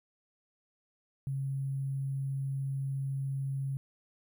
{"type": "tone with sample-and-hold", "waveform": "sine", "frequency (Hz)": 136.2, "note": "C#3", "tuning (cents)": -30, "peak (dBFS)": -31, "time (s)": [1.27, 3.77], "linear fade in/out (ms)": 0, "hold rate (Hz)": 11025, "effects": []}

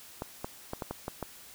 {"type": "clicks", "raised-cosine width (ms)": 1, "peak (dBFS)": -20, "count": 7, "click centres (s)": [0.221, 0.445, 0.734, 0.822, 0.91, 1.081, 1.227], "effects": ["white hiss -51 dBFS RMS until 1.54 s"]}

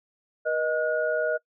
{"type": "tone cluster", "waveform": "sine", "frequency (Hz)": [480.7, 622, 1446], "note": ["B4", "D#5", "F#6"], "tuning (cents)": [-47, -1, -40], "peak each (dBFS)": [-29, -25, -29], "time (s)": [0.45, 1.38], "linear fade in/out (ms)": 20, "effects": ["noise-tail reverb RT60 0.1 s tail -23 dB re dry"]}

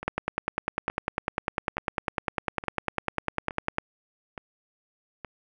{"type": "two click trains", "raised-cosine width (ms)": 0.5, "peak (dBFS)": [-21, -10], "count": [7, 38], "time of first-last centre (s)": [[0.03, 5.247], [0.08, 3.784]], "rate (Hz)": [1.15, 9.99], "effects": []}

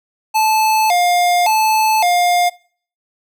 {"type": "tone with vibrato", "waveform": "square", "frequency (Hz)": 785, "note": "G5", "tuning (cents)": 2, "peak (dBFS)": -12, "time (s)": [0.34, 2.5], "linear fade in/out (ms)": 20, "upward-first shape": "square", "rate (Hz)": 0.89, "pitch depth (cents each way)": 180, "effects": ["noise-tail reverb RT60 0.5 s tail -23 dB re dry"]}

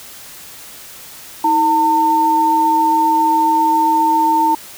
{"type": "tone pair together", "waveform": "sine", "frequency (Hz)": [319.5, 903.7], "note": ["D#4", "A5"], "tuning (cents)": [46, 46], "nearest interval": "octave + tritone", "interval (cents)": 1800, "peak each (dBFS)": [-19, -11], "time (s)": [1.44, 4.55], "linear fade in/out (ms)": 5, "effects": ["white hiss -36 dBFS RMS until 4.77 s"]}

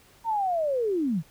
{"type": "linear sweep", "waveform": "sine", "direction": "down", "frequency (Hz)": [932.3, 138.59], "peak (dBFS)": -23, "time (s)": [0.24, 1.23], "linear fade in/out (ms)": 50, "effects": ["pink hiss -57 dBFS RMS until 1.3 s"]}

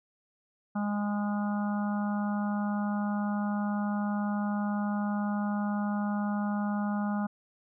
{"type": "harmonic tone", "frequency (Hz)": 206, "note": "G#3", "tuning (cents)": -14, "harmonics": [1, 3, 4, 5, 6, 7], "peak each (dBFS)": [-28, -42, -38, -45, -42, -44], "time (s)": [0.75, 7.27], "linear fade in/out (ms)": 10, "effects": []}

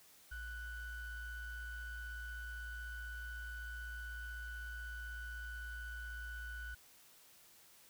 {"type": "ring-modulated tone", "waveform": "triangle", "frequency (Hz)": 770, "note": "G5", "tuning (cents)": -31, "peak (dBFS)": -38, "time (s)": [0.31, 6.75], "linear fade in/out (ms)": 10, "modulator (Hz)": 712, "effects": ["white hiss -63 dBFS RMS until 7.89 s"]}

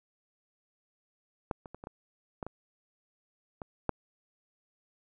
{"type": "clicks", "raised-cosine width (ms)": 1, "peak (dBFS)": [-17, -30, -29, -30, -26, -22, -25, -25, -13], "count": 9, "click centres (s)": [1.512, 1.658, 1.746, 1.839, 1.871, 2.428, 2.466, 3.618, 3.893], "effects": []}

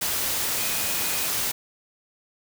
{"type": "tone in noise", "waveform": "sine", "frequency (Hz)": 2489, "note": "D#7", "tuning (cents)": 0, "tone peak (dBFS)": -37, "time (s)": [0.57, 1.29], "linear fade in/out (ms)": 10, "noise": "white", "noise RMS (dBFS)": -26, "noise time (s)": [0.01, 1.52], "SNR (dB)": -14, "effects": []}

